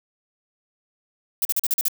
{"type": "noise bursts", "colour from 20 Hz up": "violet", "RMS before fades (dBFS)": -21, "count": 7, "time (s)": [1.42, 1.883], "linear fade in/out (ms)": 2, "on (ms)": 31, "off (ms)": 41, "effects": []}